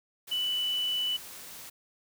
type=tone in noise; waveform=sine; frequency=2978 Hz; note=F#7; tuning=11 cents sharp; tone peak=-27 dBFS; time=0.31-1.17 s; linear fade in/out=10 ms; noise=white; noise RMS=-45 dBFS; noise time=0.27-1.7 s; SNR=+15 dB; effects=none